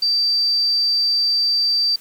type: tone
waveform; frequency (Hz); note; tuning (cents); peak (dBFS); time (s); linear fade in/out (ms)
sine; 4663; D8; -13; -15; 0.02-1.96; 5
effects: white hiss -47 dBFS RMS until 2 s